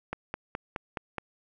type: click train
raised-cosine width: 0.5 ms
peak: -17 dBFS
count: 6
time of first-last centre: 0.13-1.183 s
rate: 4.75 Hz
effects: none